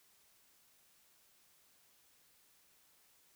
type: silence
effects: white hiss -69 dBFS RMS until 3.35 s